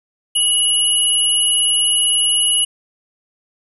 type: tone pair together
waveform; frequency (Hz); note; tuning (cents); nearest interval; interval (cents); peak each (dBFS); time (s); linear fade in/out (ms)
sine; 2925 / 10791; F#7 / E9; -21 / +39; octave + major seventh; 2260; -15 / -16; 0.35-2.65; 10
effects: none